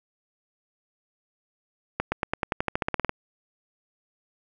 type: accelerating click train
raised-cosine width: 0.5 ms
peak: -9 dBFS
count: 15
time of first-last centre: 2-3.094 s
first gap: 120 ms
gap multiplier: 0.93
effects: none